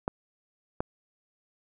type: clicks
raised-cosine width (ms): 1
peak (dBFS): -14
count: 2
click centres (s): 0.079 / 0.805
effects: none